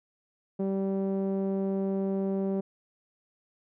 sawtooth tone with low-pass filter, 194 Hz, G3, 18 cents flat, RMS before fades -29 dBFS, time 0.59-2.61 s, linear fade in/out 10 ms, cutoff 490 Hz, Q 1.6, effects none

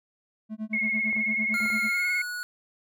triangle tone with tremolo, 217 Hz, A3, 24 cents flat, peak -26 dBFS, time 0.49-1.9 s, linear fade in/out 50 ms, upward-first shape sine, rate 8.9 Hz, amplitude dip 100%
sine tone with vibrato, 2165 Hz, C#7, 41 cents flat, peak -24 dBFS, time 0.73-2.22 s, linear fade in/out 5 ms, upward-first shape sine, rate 19 Hz, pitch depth 30 cents each way
clicks, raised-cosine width 1 ms, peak -31 dBFS, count 5, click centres 1.129 / 1.165 / 1.604 / 1.659 / 1.703 s
square tone with pitch glide, 1400 to 1462 Hz, F6 to F#6, +4 to -21 cents, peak -32 dBFS, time 1.54-2.43 s, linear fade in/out 0 ms, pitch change +75 cents, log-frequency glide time 1.9-2.11 s
effects none

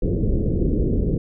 pink low-pass noise, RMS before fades -20 dBFS, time 0.02-1.18 s, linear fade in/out 5 ms, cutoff 480 Hz, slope 48 dB/octave, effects none

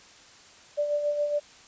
sine tone with tremolo, 587.3 Hz, D5, in tune, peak -22 dBFS, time 0.77-1.4 s, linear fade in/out 20 ms, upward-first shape sine, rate 7.2 Hz, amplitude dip 50%, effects white hiss -52 dBFS RMS until 1.67 s + resampled to 16000 Hz

